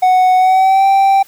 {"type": "tone with pitch glide", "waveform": "triangle", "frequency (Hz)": [740, 781.3], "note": ["F#5", "G5"], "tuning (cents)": [0, -6], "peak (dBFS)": -5, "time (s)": [0.02, 1.23], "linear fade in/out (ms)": 10, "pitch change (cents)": 94, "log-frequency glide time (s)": [0.37, 0.86], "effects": ["white hiss -45 dBFS RMS until 1.27 s"]}